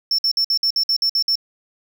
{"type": "tone bursts", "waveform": "triangle", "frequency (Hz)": 5400, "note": "E8", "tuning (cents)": 41, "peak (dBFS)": -14, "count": 10, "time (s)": [0.11, 1.355], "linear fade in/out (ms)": 2, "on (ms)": 75, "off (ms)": 55, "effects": []}